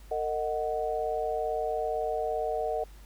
sine chord, D# minor, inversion second, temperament equal with one note detuned, 455.8 / 622.3 / 740 Hz, A#4 / D#5 / F#5, -39 / 0 / 0 cents, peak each -32 / -32 / -32 dBFS, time 0.11-2.84 s, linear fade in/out 5 ms, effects added 50 Hz sine -47 dBFS peak until 3.05 s + pink hiss -58 dBFS RMS until 3.05 s

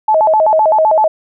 sine tone with vibrato, 740 Hz, F#5, in tune, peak -7 dBFS, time 0.08-1.08 s, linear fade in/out 5 ms, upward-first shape square, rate 7.8 Hz, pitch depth 270 cents each way, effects none

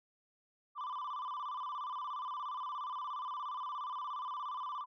sine tone with vibrato, 1088 Hz, C#6, 33 cents flat, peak -35 dBFS, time 0.75-4.86 s, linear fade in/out 50 ms, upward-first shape square, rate 17 Hz, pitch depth 130 cents each way, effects tanh soft clip ceiling -37 dBFS

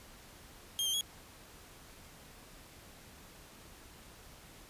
sawtooth tone with pitch steps, 3215 / 3152 / 3326 Hz, G7 / G7 / G#7, +43 / +9 / +2 cents, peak -28 dBFS, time 0.79-1.009 s, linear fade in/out 0 ms, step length 73 ms, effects pink hiss -55 dBFS RMS until 4.69 s + resampled to 32000 Hz

